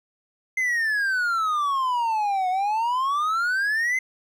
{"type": "exponential two-way sweep", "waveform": "triangle", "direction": "down then up", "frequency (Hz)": [2084, 726, 2084], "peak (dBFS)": -19, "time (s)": [0.57, 3.99], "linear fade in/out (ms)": 5, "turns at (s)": 2.49, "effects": []}